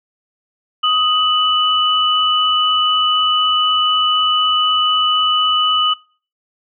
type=tone pair together; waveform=sine; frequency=1250 / 2973 Hz; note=D#6 / F#7; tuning=+8 / +8 cents; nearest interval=octave + minor third; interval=1500 cents; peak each=-15 dBFS; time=0.83-5.94 s; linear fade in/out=10 ms; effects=noise-tail reverb RT60 0.4 s tail -23 dB re dry